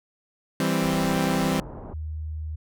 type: chord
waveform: sawtooth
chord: C major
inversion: first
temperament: equal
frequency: 164.81 / 196 / 261.6 Hz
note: E3 / G3 / C4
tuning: 0 / 0 / 0 cents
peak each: -22 dBFS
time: 0.6-1.6 s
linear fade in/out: 2 ms
type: low-pass noise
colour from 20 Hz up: pink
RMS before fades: -38 dBFS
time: 0.82-1.94 s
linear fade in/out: 10 ms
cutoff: 980 Hz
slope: 24 dB/octave
type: tone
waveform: sine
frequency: 77.78 Hz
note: D#2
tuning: in tune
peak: -29 dBFS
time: 1.93-2.56 s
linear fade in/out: 10 ms
effects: none